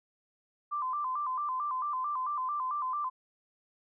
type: tone with vibrato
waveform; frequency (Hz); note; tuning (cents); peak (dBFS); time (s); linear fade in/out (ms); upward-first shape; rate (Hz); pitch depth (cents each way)
sine; 1100; C#6; -14; -30; 0.71-3.1; 20; square; 4.5; 120
effects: none